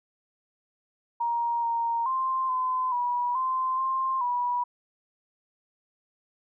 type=tone with pitch steps; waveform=sine; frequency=940 / 930 / 1048 / 1023 / 972 / 1038 / 1054 / 975 Hz; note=A#5 / A#5 / C6 / C6 / B5 / C6 / C6 / B5; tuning=+14 / -4 / +2 / -39 / -28 / -14 / +12 / -23 cents; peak=-24 dBFS; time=1.2-4.64 s; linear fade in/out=10 ms; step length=430 ms; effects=none